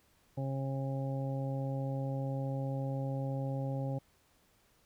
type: harmonic tone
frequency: 135.3 Hz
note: C#3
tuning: 42 cents flat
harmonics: 1 / 2 / 3 / 4 / 5 / 6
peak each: -34 / -41 / -51 / -41 / -54 / -47 dBFS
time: 0.37-3.99 s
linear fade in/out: 10 ms
effects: pink hiss -69 dBFS RMS until 4.85 s